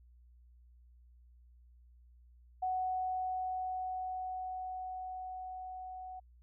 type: tone with level ramp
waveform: sine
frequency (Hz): 743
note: F#5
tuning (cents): +7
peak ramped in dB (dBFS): -31 to -43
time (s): 2.62-6.2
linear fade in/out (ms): 10
effects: added 60 Hz sine -58 dBFS peak until 6.42 s